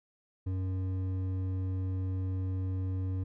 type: tone with hard clipping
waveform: sine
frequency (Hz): 93.6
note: F#2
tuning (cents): +20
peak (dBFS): -32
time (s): 0.46-3.24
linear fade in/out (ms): 10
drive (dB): 8
effects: none